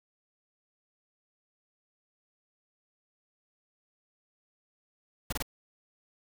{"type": "noise bursts", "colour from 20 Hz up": "pink", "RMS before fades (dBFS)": -32, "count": 3, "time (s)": [5.3, 5.425], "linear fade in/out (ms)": 5, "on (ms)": 25, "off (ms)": 25, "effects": []}